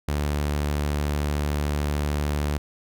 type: tone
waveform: sawtooth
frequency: 73.42 Hz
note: D2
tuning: in tune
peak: -19 dBFS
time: 0.08-2.58 s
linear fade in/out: 5 ms
effects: none